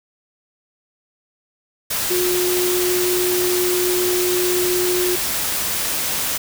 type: tone in noise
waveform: sine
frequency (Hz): 360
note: F#4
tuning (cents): -47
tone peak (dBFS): -18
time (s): 2.1-5.16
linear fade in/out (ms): 10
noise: white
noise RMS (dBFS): -22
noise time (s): 1.9-6.38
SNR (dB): +1
effects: none